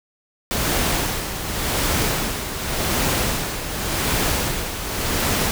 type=noise with tremolo; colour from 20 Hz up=pink; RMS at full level=-20 dBFS; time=0.51-5.51 s; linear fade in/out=0 ms; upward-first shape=sine; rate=0.88 Hz; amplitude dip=60%; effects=none